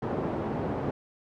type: band-pass noise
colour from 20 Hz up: pink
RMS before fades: -31 dBFS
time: 0.02-0.91 s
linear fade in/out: 5 ms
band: 130 to 740 Hz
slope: 12 dB/octave
effects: none